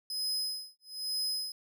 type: tone with tremolo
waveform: 40% pulse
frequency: 5060 Hz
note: D#8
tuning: 28 cents sharp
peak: -29 dBFS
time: 0.1-1.52 s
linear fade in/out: 2 ms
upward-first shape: sine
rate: 1.1 Hz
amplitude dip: 100%
effects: none